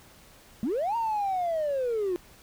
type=linear two-way sweep; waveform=triangle; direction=up then down; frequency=198.9 to 940 to 344.8 Hz; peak=-22 dBFS; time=0.63-2.16 s; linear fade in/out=0 ms; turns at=0.96 s; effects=tanh soft clip ceiling -22 dBFS + pink hiss -54 dBFS RMS until 2.42 s